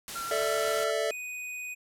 white noise, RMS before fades -38 dBFS, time 0.08-0.84 s, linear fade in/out 0 ms
triangle tone with vibrato, 1365 Hz, F6, 40 cents flat, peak -32 dBFS, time 0.15-0.91 s, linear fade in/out 10 ms, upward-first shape sine, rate 8.1 Hz, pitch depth 12 cents each way
square chord, A suspended fourth, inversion none, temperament just, 440 / 586.7 / 660 Hz, A4 / D5 / E5, 0 / -2 / +2 cents, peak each -32 dBFS, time 0.31-1.11 s, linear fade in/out 2 ms
square tone, 2489 Hz, D#7, in tune, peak -36 dBFS, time 1.1-1.75 s, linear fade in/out 20 ms
effects low-pass 12000 Hz 12 dB/octave

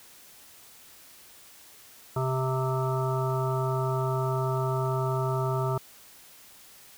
harmonic tone, 130.81 Hz, C3, in tune, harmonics 1 / 3 / 5 / 7 / 9 / 10, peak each -27 / -32 / -34 / -35 / -37 / -37 dBFS, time 2.16-5.78 s, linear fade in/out 5 ms, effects white hiss -52 dBFS RMS until 6.97 s

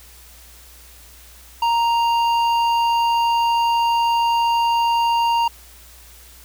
sine tone with hard clipping, 932.3 Hz, A#5, in tune, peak -17 dBFS, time 1.62-5.48 s, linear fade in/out 5 ms, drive 9 dB, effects added 60 Hz sine -46 dBFS peak until 6.44 s + white hiss -46 dBFS RMS until 6.44 s

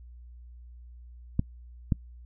clicks, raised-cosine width 5 ms, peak -11 dBFS, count 2, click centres 1.394 / 1.922 s, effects noise-tail reverb RT60 0.1 s tail -25 dB re dry + added 60 Hz sine -45 dBFS peak until 2.25 s

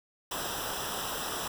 pink noise with comb filter, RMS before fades -35 dBFS, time 0.31-1.48 s, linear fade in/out 5 ms, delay 0.45 ms, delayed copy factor -0.8, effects none

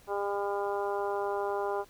harmonic tone, 201.3 Hz, G3, 46 cents sharp, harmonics 2 / 3 / 4 / 5 / 6 / 7, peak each -32 / -37 / -35 / -38 / -43 / -44 dBFS, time 0.07-1.85 s, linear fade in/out 50 ms, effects pink hiss -59 dBFS RMS until 1.89 s

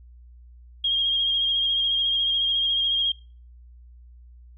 sine tone with vibrato, 3238 Hz, G#7, 45 cents flat, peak -20 dBFS, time 0.84-3.12 s, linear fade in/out 5 ms, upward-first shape triangle, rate 14 Hz, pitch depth 33 cents each way, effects noise-tail reverb RT60 0.4 s tail -25 dB re dry + added 60 Hz sine -45 dBFS peak until 4.57 s

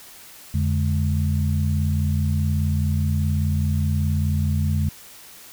sine tone cluster, 86.3 / 145 / 209.9 Hz, F2 / D3 / G#3, -20 / -22 / +19 cents, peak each -20 / -24 / -27 dBFS, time 0.54-4.89 s, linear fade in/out 5 ms, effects white hiss -44 dBFS RMS until 5.52 s

